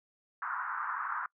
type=band-pass noise; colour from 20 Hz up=white; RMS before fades=-36 dBFS; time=0.42-1.26 s; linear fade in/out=2 ms; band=990 to 1500 Hz; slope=48 dB/octave; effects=noise-tail reverb RT60 0.1 s tail -24 dB re dry